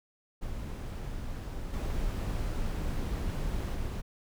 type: noise with level steps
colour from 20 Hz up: brown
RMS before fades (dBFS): -37 / -32 / -34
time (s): 0.41-4.02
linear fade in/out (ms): 20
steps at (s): 1.73 / 3.74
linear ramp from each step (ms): 10
effects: none